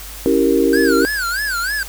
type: chord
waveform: sine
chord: C# diminished seventh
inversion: none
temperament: equal with one note detuned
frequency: 277.2 / 329.6 / 390 / 466.2 Hz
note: C#4 / E4 / G4 / Bb4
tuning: 0 / 0 / -9 / 0 cents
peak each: -17 dBFS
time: 0.26-1.05 s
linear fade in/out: 0 ms
type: tone with vibrato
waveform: square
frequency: 1537 Hz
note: G6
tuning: 35 cents flat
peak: -19 dBFS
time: 0.73-1.83 s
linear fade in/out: 2 ms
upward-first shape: sine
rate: 3.2 Hz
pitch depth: 200 cents each way
effects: added 50 Hz sine -34 dBFS peak until 1.88 s + white hiss -34 dBFS RMS until 1.88 s